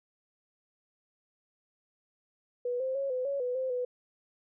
sine tone with pitch steps, 489.8 / 523 / 550 / 507 / 558 / 495.8 / 520 / 496.1 Hz, B4 / C5 / C#5 / B4 / C#5 / B4 / C5 / B4, -14 / -1 / -14 / +45 / +11 / +7 / -11 / +8 cents, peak -29 dBFS, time 2.65-3.85 s, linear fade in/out 5 ms, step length 150 ms, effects none

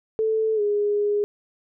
sine tone with pitch glide, 440 to 412.9 Hz, A4 to G#4, 0 to -10 cents, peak -19 dBFS, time 0.19-1.24 s, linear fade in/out 0 ms, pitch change -110 cents, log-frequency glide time 0.55-0.61 s, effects none

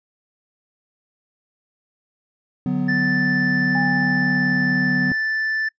triangle chord, B minor, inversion first, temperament equal with one note detuned, 146.83 / 185 / 249.7 Hz, D3 / F#3 / B3, 0 / 0 / +19 cents, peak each -24 / -21 / -20 dBFS, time 2.66-5.12 s, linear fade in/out 2 ms
triangle tone, 1760 Hz, A6, in tune, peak -18 dBFS, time 2.88-5.69 s, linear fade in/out 10 ms
sine tone with exponential decay, 809 Hz, G#5, 46 cents flat, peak -23 dBFS, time 3.75-5.59 s, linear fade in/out 2 ms, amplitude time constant 400 ms
effects noise-tail reverb RT60 0.1 s tail -23 dB re dry + resampled to 16000 Hz

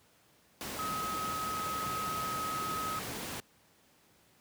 sine tone in noise, 1272 Hz, D#6, 38 cents sharp, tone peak -34 dBFS, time 0.79-2.99 s, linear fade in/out 0 ms, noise pink, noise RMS -39 dBFS, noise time 0.61-3.4 s, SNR +2 dB, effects pink hiss -65 dBFS RMS until 4.4 s + high-pass 100 Hz 12 dB/octave

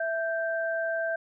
sine tone pair together, 659.3 / 1568 Hz, E5 / G6, 0 / 0 cents, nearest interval octave + minor third, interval 1500 cents, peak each -28 / -31 dBFS, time 0-1.16 s, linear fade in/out 5 ms, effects none

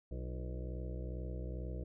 harmonic tone with a mistuned harmonic, 62.3 Hz, B1, 16 cents sharp, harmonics 1 / 2 / 3 / 5 / 6 / 7 / 8 / 9 / 10, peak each -40 / -46 / -50 / -52 / -54 / -55 / -52 / -59 / -57 dBFS, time 0.11-1.84 s, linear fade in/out 5 ms, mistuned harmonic 6, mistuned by -67 cents, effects none

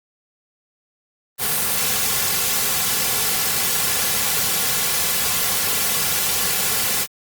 white noise with comb filter, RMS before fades -20 dBFS, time 1.38-7.07 s, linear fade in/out 50 ms, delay 3.2 ms, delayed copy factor -0.65, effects Opus 32 kbps

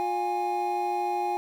triangle tone cluster, 355.9 / 710 / 823 Hz, F4 / F5 / G#5, +33 / +28 / -16 cents, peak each -30 / -32 / -25 dBFS, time 0-1.37 s, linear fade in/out 0 ms, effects 9-bit

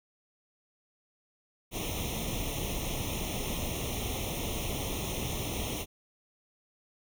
pink noise with comb filter, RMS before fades -34 dBFS, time 1.71-5.86 s, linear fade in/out 50 ms, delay 0.32 ms, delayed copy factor +1, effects none

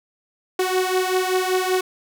sawtooth beating tone pair, 368.8 / 374 Hz, F#4 / F#4, -6 / +19 cents, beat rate 5.2 Hz, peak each -17 / -19 dBFS, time 0.59-1.81 s, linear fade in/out 5 ms, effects none

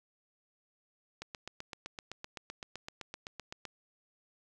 click train, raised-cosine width 0.2 ms, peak -24 dBFS, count 20, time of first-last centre 1.22-3.653 s, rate 7.81 Hz, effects none

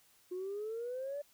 sine exponential sweep, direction up, 356.7 to 587.3 Hz, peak -36 dBFS, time 0.31-1.22 s, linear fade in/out 10 ms, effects tanh soft clip ceiling -33 dBFS + white hiss -67 dBFS RMS until 1.33 s

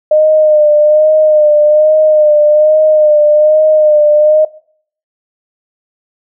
sine tone with vibrato, 609 Hz, D#5, 37 cents flat, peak -4 dBFS, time 0.11-4.45 s, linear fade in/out 5 ms, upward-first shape sine, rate 1.2 Hz, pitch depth 34 cents each way, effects noise-tail reverb RT60 0.6 s tail -22 dB re dry

